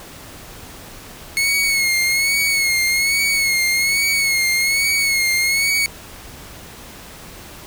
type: tone with vibrato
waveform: sawtooth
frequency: 2181 Hz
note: C#7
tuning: 29 cents flat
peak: -12 dBFS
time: 1.37-5.86 s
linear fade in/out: 0 ms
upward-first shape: sine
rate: 1.2 Hz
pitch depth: 55 cents each way
effects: pink hiss -38 dBFS RMS until 7.66 s